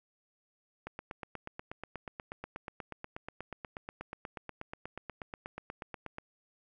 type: click train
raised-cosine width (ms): 0.5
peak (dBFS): -25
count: 45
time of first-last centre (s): 0.87-6.184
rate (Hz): 8.28
effects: none